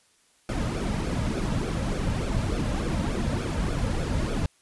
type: noise with flanger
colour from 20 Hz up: brown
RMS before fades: -27 dBFS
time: 0.49-4.46 s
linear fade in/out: 2 ms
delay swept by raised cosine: 1 to 2.8 ms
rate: 3.4 Hz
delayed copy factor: -0.65
effects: white hiss -63 dBFS RMS until 4.61 s + resampled to 24000 Hz